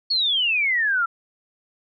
sine exponential sweep, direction down, 4435 to 1333 Hz, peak -18 dBFS, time 0.1-1.06 s, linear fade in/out 10 ms, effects none

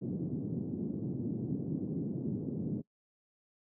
pink band-pass noise, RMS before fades -36 dBFS, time 0.01-2.82 s, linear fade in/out 20 ms, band 130 to 320 Hz, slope 24 dB/octave, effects noise-tail reverb RT60 0.1 s tail -24 dB re dry + high-pass 80 Hz 12 dB/octave

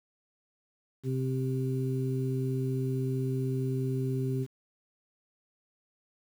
harmonic tone, 130.81 Hz, C3, in tune, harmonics 1 / 2 / 3, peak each -29 / -35 / -35 dBFS, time 1.03-4.47 s, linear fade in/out 50 ms, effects 9-bit

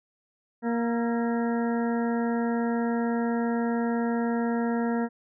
harmonic tone with a mistuned harmonic, 234.1 Hz, A#3, 8 cents sharp, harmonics 1 / 2 / 3 / 4 / 6 / 7 / 8, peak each -25 / -31 / -35 / -37 / -41 / -42 / -43 dBFS, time 0.62-5.09 s, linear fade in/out 50 ms, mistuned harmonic 6, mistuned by -48 cents, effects none

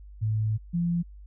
sine tone pair in turn, 108.5 / 171.92 Hz, A2 / F3, -24 / -27 cents, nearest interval minor sixth, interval 797 cents, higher second, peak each -23 dBFS, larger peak neither, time 0.21-0.58 / 0.73-1.03 s, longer first, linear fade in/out 20 ms, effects added 50 Hz sine -43 dBFS peak until 1.26 s

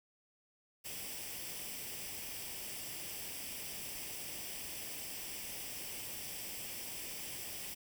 white noise with comb filter, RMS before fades -44 dBFS, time 0.84-7.75 s, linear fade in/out 20 ms, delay 0.37 ms, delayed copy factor +0.6, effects none

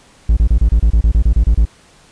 triangle tone bursts, 55 Hz, A1, in tune, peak -5 dBFS, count 13, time 0.29-1.652 s, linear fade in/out 5 ms, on 78 ms, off 29 ms, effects pink hiss -47 dBFS RMS until 2.11 s + resampled to 22050 Hz

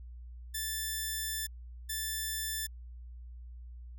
5% pulse tone bursts at uneven times, 1760 Hz, A6, in tune, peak -23 dBFS, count 2, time 0.54-1.47 / 1.89-2.67 s, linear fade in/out 10 ms, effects added 60 Hz sine -44 dBFS peak until 3.98 s

